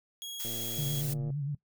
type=tone; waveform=sawtooth; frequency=3309 Hz; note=G#7; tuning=7 cents flat; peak=-35 dBFS; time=0.22-1.01 s; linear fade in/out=0 ms
type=noise; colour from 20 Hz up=blue; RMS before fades=-38 dBFS; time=0.39-1.14 s; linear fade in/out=10 ms
type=click train; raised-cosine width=2 ms; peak=-31 dBFS; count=100; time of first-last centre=0.45-1.303 s; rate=116 Hz
type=tone with vibrato; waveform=sine; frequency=142.9 Hz; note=D3; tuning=47 cents flat; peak=-30 dBFS; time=0.78-1.55 s; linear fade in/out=5 ms; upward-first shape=sine; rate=8.7 Hz; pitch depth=72 cents each way
effects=noise-tail reverb RT60 0.1 s tail -20 dB re dry